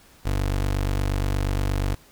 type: tone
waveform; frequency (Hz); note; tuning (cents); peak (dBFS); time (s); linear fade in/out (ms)
25% pulse; 48.47; G1; -19; -18; 0.25-1.95; 10
effects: pink hiss -53 dBFS RMS until 2.11 s